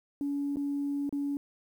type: tone with dropouts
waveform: sine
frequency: 283.7 Hz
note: C#4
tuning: 40 cents sharp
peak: -28 dBFS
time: 0.21-1.37 s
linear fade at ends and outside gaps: 1 ms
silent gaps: 0.559-0.569 / 1.093-1.126 s
effects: tanh soft clip ceiling -24 dBFS + 10-bit